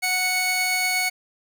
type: tone pair together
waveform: sawtooth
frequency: 736.2 / 2217 Hz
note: F#5 / C#7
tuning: -9 / 0 cents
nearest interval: octave + perfect fifth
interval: 1909 cents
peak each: -24 / -18 dBFS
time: 0.02-1.1 s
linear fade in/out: 20 ms
effects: none